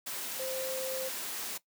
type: tone in noise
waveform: sine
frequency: 523.3 Hz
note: C5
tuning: in tune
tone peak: -35 dBFS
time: 0.39-1.09 s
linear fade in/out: 10 ms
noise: white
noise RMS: -38 dBFS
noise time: 0.06-1.58 s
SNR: 0 dB
effects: noise-tail reverb RT60 0.1 s tail -18 dB re dry + high-pass 200 Hz 12 dB/octave